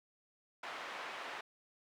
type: band-pass noise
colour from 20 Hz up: pink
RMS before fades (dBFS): -45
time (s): 0.63-1.41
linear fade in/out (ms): 5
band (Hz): 760 to 2500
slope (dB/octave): 12
effects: none